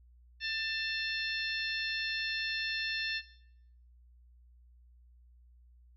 harmonic tone with a mistuned harmonic, 890 Hz, A5, 20 cents sharp, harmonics 2 / 3 / 4 / 5 / 6, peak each -37 / -39 / -40 / -41 / -42 dBFS, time 0.4-3.22 s, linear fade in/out 50 ms, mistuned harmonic 5, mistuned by -69 cents, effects noise-tail reverb RT60 0.8 s tail -19 dB re dry + added 60 Hz sine -57 dBFS peak until 5.96 s

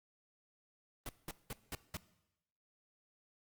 pink noise bursts, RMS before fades -42 dBFS, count 5, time 1.06-1.97 s, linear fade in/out 2 ms, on 30 ms, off 190 ms, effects noise-tail reverb RT60 0.9 s tail -18 dB re dry + Opus 32 kbps

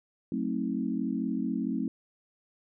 sine chord, F# diminished seventh, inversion none, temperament just, 185 / 222 / 266.4 / 319.7 Hz, F#3 / A3 / C4 / Eb4, 0 / +16 / +31 / +47 cents, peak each -35 / -32 / -32 / -36 dBFS, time 0.32-1.88 s, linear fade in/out 2 ms, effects none

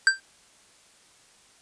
square tone with exponential decay, 1571 Hz, G6, 3 cents sharp, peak -12 dBFS, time 0.07-0.2 s, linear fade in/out 1 ms, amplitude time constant 28 ms, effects white hiss -57 dBFS RMS until 1.61 s + resampled to 22050 Hz

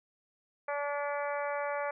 harmonic tone, 287.9 Hz, D4, 34 cents flat, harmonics 2 / 3 / 4 / 5 / 6 / 7 / 8, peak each -34 / -38 / -40 / -42 / -44 / -45 / -46 dBFS, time 0.68-1.91 s, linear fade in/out 5 ms, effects none

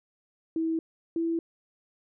sine tone pair in turn, 324.7 / 331.7 Hz, E4 / E4, -26 / +11 cents, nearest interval unison, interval 37 cents, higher second, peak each -25 dBFS, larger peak neither, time 0.56-0.79 / 1.16-1.39 s, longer neither, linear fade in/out 2 ms, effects none

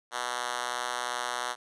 5% pulse tone with high-pass filter, 122.8 Hz, B2, 9 cents flat, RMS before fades -33 dBFS, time 0.11-1.56 s, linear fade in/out 50 ms, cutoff 830 Hz, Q 0.76, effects resampled to 24000 Hz

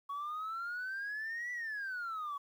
sine exponential two-way sweep, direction up then down, 1115 to 1975.5 to 1115 Hz, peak -35 dBFS, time 0.09-2.38 s, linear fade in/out 10 ms, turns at 1.52 s, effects tanh soft clip ceiling -35 dBFS + 11-bit

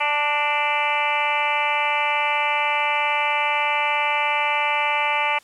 harmonic tone with a mistuned harmonic, 293.7 Hz, D4, in tune, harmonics 2 / 3 / 4 / 5 / 6 / 7 / 8 / 9 / 10, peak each -31 / -23 / -28 / -34 / -36 / -27 / -25 / -28 / -32 dBFS, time 0-5.39 s, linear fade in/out 10 ms, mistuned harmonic 6, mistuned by +39 cents, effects white hiss -53 dBFS RMS until 5.43 s + low-pass 9000 Hz 12 dB/octave

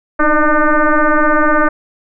sine tone with frequency modulation, 598 Hz, D5, 31 cents sharp, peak -8 dBFS, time 0.19-1.69 s, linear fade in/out 10 ms, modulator 303 Hz, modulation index 3.4, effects none

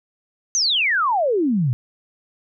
sine exponential sweep, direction down, 6440 to 114.4 Hz, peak -16 dBFS, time 0.55-1.73 s, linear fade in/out 0 ms, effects none

